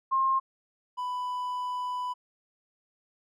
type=tone pair in turn; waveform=sine / triangle; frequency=1065 / 994.3 Hz; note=C6 / B5; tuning=+30 / +11 cents; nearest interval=minor second; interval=119 cents; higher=first; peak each=-22 / -28 dBFS; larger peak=first; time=0.11-0.4 / 0.97-2.14 s; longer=second; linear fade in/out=20 ms; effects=none